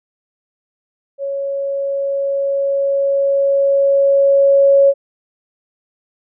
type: tone with level ramp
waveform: sine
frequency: 554.4 Hz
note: C#5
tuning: in tune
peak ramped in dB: -19 to -6 dBFS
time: 1.18-4.94 s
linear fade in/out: 50 ms
effects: none